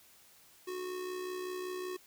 square tone with amplitude modulation, 366.6 Hz, F#4, 16 cents flat, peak -36 dBFS, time 0.67-1.97 s, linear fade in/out 10 ms, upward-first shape sine, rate 65.3 Hz, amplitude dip 45%, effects white hiss -61 dBFS RMS until 2.06 s

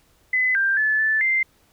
sine tone with pitch steps, 2018 / 1584 / 1733 / 1752 / 2087 Hz, B6 / G6 / A6 / A6 / C7, +37 / +18 / -27 / -8 / -5 cents, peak -17 dBFS, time 0.33-1.43 s, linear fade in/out 5 ms, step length 220 ms, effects pink hiss -60 dBFS RMS until 1.72 s

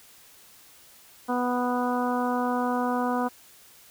harmonic tone, 246.9 Hz, B3, in tune, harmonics 1 / 2 / 3 / 4 / 5 / 6, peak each -27 / -31 / -30 / -31 / -34 / -38 dBFS, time 1.28-3.29 s, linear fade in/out 20 ms, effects white hiss -53 dBFS RMS until 3.9 s

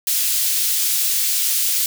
white high-pass noise, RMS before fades -19 dBFS, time 0.07-1.86 s, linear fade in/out 2 ms, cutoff 3400 Hz, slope 12 dB/octave, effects none

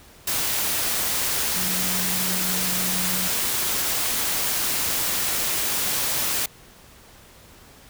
sine tone in noise, 183.2 Hz, F#3, 17 cents flat, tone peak -31 dBFS, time 1.56-3.28 s, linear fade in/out 5 ms, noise white, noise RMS -24 dBFS, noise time 0.27-6.46 s, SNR -10 dB, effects pink hiss -49 dBFS RMS until 7.89 s

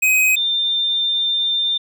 square / sine tone pair in turn, 2521 / 3596 Hz, D#7 / A7, +22 / +37 cents, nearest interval tritone, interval 615 cents, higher second, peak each -13 / -16 dBFS, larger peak first, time 0.02-0.36 / 0.36-1.78 s, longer second, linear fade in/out 10 ms, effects none

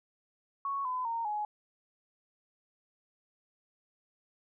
sine tone with pitch steps, 1108.7 / 1010.8 / 921.6 / 840.2 Hz, C#6 / B5 / A#5 / G#5, 0 / +40 / -20 / +20 cents, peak -31 dBFS, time 0.65-1.45 s, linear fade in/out 2 ms, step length 200 ms, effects none

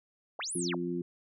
sine linear two-way sweep, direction up then down, 415.3 to 10970 to 428.2 Hz, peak -34 dBFS, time 0.39-0.75 s, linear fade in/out 2 ms, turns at 0.55 s
harmonic tone, 87.31 Hz, F2, in tune, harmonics 2 / 3 / 4, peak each -36 / -37 / -34 dBFS, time 0.55-1.02 s, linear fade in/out 5 ms
effects none

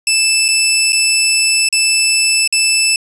15% pulse tone with dropouts, 2637 Hz, E7, in tune, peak -3 dBFS, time 0.07-2.96 s, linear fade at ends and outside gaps 2 ms, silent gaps 0.482-0.486 / 0.923-0.929 / 1.688-1.726 / 2.476-2.525 s, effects resampled to 24000 Hz + 7-bit

